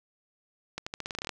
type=accelerating click train; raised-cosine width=0.2 ms; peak=-17 dBFS; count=12; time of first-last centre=0.78-1.293 s; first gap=85 ms; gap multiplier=0.87; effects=none